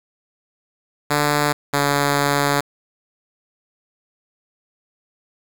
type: tone pair in turn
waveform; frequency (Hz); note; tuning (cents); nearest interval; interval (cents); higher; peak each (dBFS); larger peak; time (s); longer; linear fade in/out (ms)
5% pulse; 146.83 / 142.81; D3 / D3; 0 / -48; unison; 48; first; -5; neither; 1.1-1.53 / 1.73-2.61; second; 10
effects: 7-bit